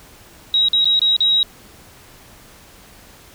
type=tone with dropouts; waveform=sine; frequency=3827 Hz; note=A#7; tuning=45 cents sharp; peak=-12 dBFS; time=0.54-1.43 s; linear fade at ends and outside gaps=1 ms; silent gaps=0.685-0.732 / 0.845-0.855 / 0.993-1.017 / 1.165-1.205 s; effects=pink hiss -45 dBFS RMS until 3.34 s